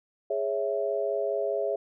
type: chord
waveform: sine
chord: C# minor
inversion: second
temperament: equal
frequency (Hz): 415.3 / 554.4 / 659.3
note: G#4 / C#5 / E5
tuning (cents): 0 / 0 / 0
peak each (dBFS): -30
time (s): 0.3-1.76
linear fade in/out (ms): 5
effects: none